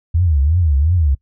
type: tone with vibrato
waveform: sine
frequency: 78.3 Hz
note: D#2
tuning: 11 cents sharp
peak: -11 dBFS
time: 0.14-1.15 s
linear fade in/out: 10 ms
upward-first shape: triangle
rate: 2.8 Hz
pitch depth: 290 cents each way
effects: noise-tail reverb RT60 0.1 s tail -21 dB re dry

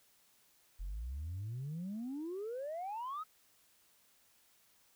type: exponential sweep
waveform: sine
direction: up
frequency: 41.81 to 1307 Hz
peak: -37 dBFS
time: 0.79-3.24 s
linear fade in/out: 20 ms
effects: tanh soft clip ceiling -36 dBFS + white hiss -69 dBFS RMS until 4.95 s

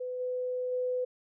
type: tone with level steps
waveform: sine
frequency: 502 Hz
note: B4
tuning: 28 cents sharp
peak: -33 / -30 / -28 dBFS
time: 0-1.05 s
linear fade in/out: 10 ms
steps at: 0.19 / 0.71 s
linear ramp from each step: 20 ms
effects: none

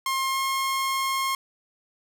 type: tone with pitch glide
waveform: sawtooth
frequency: 1066 to 1073.4 Hz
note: C6 to C6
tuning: +32 to +44 cents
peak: -20 dBFS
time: 0.06-1.35 s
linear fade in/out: 2 ms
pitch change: +12 cents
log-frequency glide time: 0.3-0.38 s
effects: none

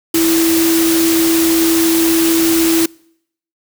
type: tone in noise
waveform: sine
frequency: 329.6 Hz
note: E4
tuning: in tune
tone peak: -11 dBFS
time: 0.14-2.86 s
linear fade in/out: 5 ms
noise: white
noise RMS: -18 dBFS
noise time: 0.14-2.86 s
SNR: +4 dB
effects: noise-tail reverb RT60 0.7 s tail -26 dB re dry

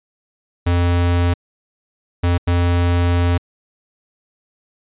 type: tone bursts at uneven times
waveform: square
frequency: 87.31 Hz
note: F2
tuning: in tune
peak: -14 dBFS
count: 3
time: 0.66-1.34 / 2.23-2.38 / 2.47-3.38 s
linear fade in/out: 10 ms
effects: resampled to 8000 Hz

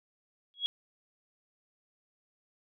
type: tone with exponential growth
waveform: sine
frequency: 3322 Hz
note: G#7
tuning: in tune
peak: -23 dBFS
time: 0.54-0.66 s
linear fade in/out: 0 ms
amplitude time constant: 24 ms
effects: none

